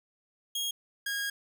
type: tone pair in turn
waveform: sawtooth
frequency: 3271 / 1635.5 Hz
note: G#7 / G#6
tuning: -27 / -27 cents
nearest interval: octave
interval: 1200 cents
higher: first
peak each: -27 dBFS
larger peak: neither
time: 0.55-0.71 / 1.06-1.3 s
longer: second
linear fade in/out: 5 ms
effects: none